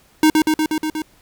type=tone with echo; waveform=square; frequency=311.1 Hz; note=D#4; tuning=in tune; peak=-10 dBFS; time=0.23-0.3 s; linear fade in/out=2 ms; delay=120 ms; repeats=6; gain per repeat=-2 dB; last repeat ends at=1.02 s; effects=pink hiss -54 dBFS RMS until 1.21 s